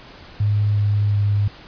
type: tone with pitch steps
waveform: sine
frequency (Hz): 103.83 / 103.05 / 102.28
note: G#2 / G#2 / G#2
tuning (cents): 0 / -13 / -26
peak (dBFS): -15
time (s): 0.4-1.48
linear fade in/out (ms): 5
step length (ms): 360
effects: pink hiss -42 dBFS RMS until 1.67 s + resampled to 11025 Hz